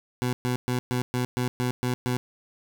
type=tone bursts; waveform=20% pulse; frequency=124.5 Hz; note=B2; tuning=14 cents sharp; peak=-19 dBFS; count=9; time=0.22-2.17 s; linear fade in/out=0 ms; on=110 ms; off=120 ms; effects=none

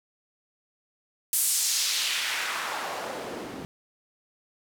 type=noise with band-pass filter sweep; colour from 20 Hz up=white; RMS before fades=-29 dBFS; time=1.33-3.65 s; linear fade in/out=0 ms; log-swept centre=11000 to 220 Hz; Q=1.3; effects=none

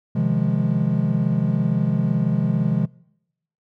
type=chord; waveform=triangle; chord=F minor seventh; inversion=second; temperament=equal with one note detuned; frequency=130.81 / 156.74 / 174.61 / 207.7 Hz; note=C3 / Eb3 / F3 / Ab3; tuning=0 / +13 / 0 / 0 cents; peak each=-21 dBFS; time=0.15-2.86 s; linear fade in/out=10 ms; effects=noise-tail reverb RT60 0.8 s tail -24 dB re dry

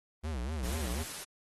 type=tone with vibrato; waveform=square; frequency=69.3 Hz; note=C#2; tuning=in tune; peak=-34 dBFS; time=0.23-1.04 s; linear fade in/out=20 ms; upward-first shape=sine; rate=4.1 Hz; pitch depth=270 cents each way
type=noise; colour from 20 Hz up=white; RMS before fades=-42 dBFS; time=0.63-1.25 s; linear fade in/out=20 ms
effects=AAC 32 kbps

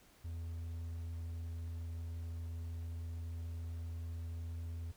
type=tone; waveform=triangle; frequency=83.4 Hz; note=E2; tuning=21 cents sharp; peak=-38 dBFS; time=0.24-4.92 s; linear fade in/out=10 ms; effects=pink hiss -65 dBFS RMS until 4.96 s

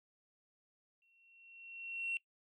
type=tone with exponential growth; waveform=sine; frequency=2725 Hz; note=F7; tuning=43 cents flat; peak=-32 dBFS; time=1.02-2.17 s; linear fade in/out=1 ms; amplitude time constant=250 ms; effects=noise-tail reverb RT60 0.1 s tail -21 dB re dry + tanh soft clip ceiling -30 dBFS

